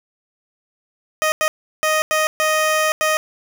15% pulse tone bursts at uneven times, 622.3 Hz, D#5, in tune, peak -9 dBFS, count 6, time 1.22-1.32 / 1.41-1.48 / 1.83-2.02 / 2.11-2.27 / 2.4-2.92 / 3.01-3.17 s, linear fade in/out 0 ms, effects none

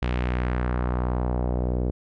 sawtooth tone with low-pass filter sweep, 61.5 Hz, B1, 7 cents flat, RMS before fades -25 dBFS, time 0.02-1.91 s, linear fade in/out 5 ms, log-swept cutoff 3000 to 460 Hz, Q 1.5, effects none

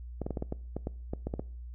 clicks, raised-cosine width 2 ms, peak -20 dBFS, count 12, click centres 0.217 / 0.265 / 0.307 / 0.372 / 0.424 / 0.524 / 0.766 / 0.871 / 1.135 / 1.27 / 1.339 / 1.395 s, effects noise-tail reverb RT60 0.5 s tail -22 dB re dry + added 60 Hz sine -40 dBFS peak until 1.74 s

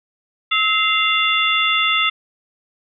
harmonic tone with a mistuned harmonic, 694 Hz, F5, 11 cents flat, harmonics 2 / 3 / 4 / 5, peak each -20 / -20 / -20 / -20 dBFS, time 0.51-2.1 s, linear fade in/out 10 ms, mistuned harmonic 2, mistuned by -120 cents, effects none

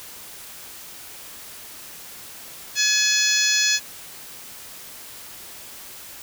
harmonic tone, 848 Hz, G#5, 36 cents sharp, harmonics 2 / 3 / 4 / 5 / 6 / 7 / 8, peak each -25 / -25 / -25 / -25 / -25 / -25 / -25 dBFS, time 2.75-3.8 s, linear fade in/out 50 ms, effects white hiss -40 dBFS RMS until 6.22 s

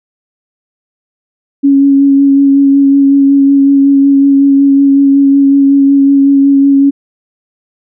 sine tone with vibrato, 277.2 Hz, C#4, in tune, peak -3 dBFS, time 1.63-6.91 s, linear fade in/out 20 ms, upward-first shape sine, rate 5.4 Hz, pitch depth 15 cents each way, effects none

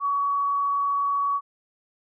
sine tone with frequency modulation, 1128 Hz, C#6, 30 cents sharp, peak -21 dBFS, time 0-1.41 s, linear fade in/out 50 ms, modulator 40.1 Hz, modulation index 0.21, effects none

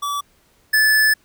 square tone pair in turn, 1151 / 1736 Hz, D6 / A6, -35 / -24 cents, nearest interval perfect fifth, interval 711 cents, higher second, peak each -22 / -13 dBFS, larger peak second, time 0.02-0.21 / 0.73-1.14 s, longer second, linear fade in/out 10 ms, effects pink hiss -58 dBFS RMS until 1.24 s

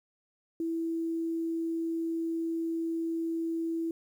sine tone, 329.6 Hz, E4, in tune, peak -29 dBFS, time 0.6-3.91 s, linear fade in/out 2 ms, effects 10-bit

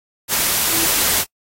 sine tone in noise, 329.6 Hz, E4, in tune, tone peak -27 dBFS, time 0.68-0.89 s, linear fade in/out 50 ms, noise white, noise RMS -17 dBFS, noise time 0.28-1.25 s, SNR -13 dB, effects noise-tail reverb RT60 0.1 s tail -26 dB re dry + AAC 48 kbps

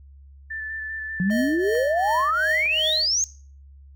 sine tone with vibrato, 1760 Hz, A6, in tune, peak -29 dBFS, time 0.5-2.31 s, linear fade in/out 10 ms, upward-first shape square, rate 5.1 Hz, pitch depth 13 cents each way
sine exponential sweep, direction up, 174.61 to 6645 Hz, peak -19 dBFS, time 1.2-3.24 s, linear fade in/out 0 ms
click train, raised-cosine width 0.5 ms, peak -29 dBFS, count 4, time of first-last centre 1.3-2.657 s, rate 2.21 Hz
square tone with tremolo, 625 Hz, D#5, 8 cents sharp, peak -26 dBFS, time 1.3-3.07 s, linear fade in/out 10 ms, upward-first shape triangle, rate 2.7 Hz, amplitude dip 90%
effects noise-tail reverb RT60 0.4 s tail -18 dB re dry + added 69 Hz sine -44 dBFS peak until 3.95 s

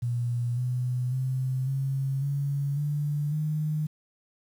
sine tone with pitch steps, 120 / 124.95 / 130.11 / 135.48 / 141.07 / 146.89 / 152.95 Hz, B2 / B2 / C3 / C#3 / C#3 / D3 / D#3, -49 / +21 / -9 / -39 / +31 / +1 / -29 cents, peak -25 dBFS, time 0.02-3.87 s, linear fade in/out 10 ms, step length 550 ms, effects 9-bit

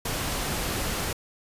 pink noise, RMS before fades -29 dBFS, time 0.05-1.13 s, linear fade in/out 5 ms, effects resampled to 32000 Hz

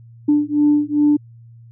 sine beating tone pair, 293.7 / 296.2 Hz, D4 / D4, 0 / +15 cents, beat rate 2.5 Hz, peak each -15 dBFS, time 0.28-1.17 s, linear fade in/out 10 ms, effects tanh soft clip ceiling -6 dBFS + added 116 Hz sine -40 dBFS peak until 1.71 s

